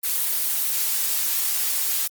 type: noise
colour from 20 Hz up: blue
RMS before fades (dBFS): -23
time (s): 0.03-2.08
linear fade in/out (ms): 20
effects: Opus 24 kbps